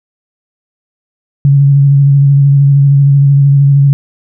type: tone with vibrato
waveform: sine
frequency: 140 Hz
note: C#3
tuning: 18 cents sharp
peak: -3 dBFS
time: 1.45-3.93 s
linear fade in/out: 0 ms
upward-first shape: square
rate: 13 Hz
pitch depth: 19 cents each way
effects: none